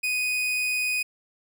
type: tone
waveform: 40% pulse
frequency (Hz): 2491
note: D#7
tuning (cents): +1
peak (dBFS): -23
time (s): 0.03-1.03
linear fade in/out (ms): 10
effects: none